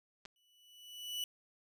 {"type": "clicks", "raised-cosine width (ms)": 0.2, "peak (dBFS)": -31, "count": 2, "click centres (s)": [0.253, 0.258]}
{"type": "tone with exponential growth", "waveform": "40% pulse", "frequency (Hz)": 2960, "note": "F#7", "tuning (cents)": 0, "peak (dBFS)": -34, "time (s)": [0.36, 1.24], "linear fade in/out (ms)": 1, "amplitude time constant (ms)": 190}
{"effects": []}